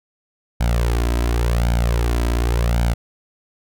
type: tone with flanger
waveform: sawtooth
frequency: 58.5 Hz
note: A#1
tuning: 7 cents sharp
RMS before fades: -18 dBFS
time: 0.6-2.94 s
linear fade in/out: 10 ms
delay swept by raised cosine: 1.3 to 3.1 ms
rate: 0.9 Hz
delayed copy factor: +0.7
effects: none